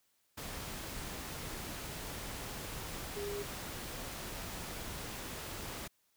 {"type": "tone in noise", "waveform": "sine", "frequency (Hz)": 406.4, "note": "G#4", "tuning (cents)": -38, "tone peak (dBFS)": -38, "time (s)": [3.16, 3.43], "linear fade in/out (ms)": 10, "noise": "pink", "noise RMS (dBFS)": -43, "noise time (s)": [0.37, 5.88], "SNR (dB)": 2, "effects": ["white hiss -75 dBFS RMS until 6.16 s"]}